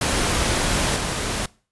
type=noise with level steps; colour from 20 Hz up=pink; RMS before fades=-21 / -25 dBFS; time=0.01-1.46 s; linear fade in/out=5 ms; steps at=0.96 s; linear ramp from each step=2 ms; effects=noise-tail reverb RT60 0.4 s tail -23 dB re dry + resampled to 24000 Hz